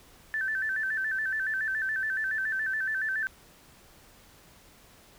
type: tone with vibrato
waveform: sine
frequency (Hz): 1649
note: G#6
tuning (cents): -13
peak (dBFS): -27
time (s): 0.34-3.27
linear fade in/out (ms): 0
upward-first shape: square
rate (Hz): 7.1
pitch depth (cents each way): 110
effects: pink hiss -56 dBFS RMS until 5.18 s